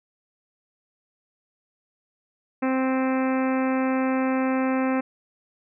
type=harmonic tone; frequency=261.6 Hz; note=C4; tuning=in tune; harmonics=1 / 2 / 3 / 4 / 5 / 6 / 7 / 8 / 9 / 10; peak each=-22 / -28 / -32 / -34 / -36 / -38 / -39 / -40 / -41 / -42 dBFS; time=2.62-5.01 s; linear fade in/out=10 ms; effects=none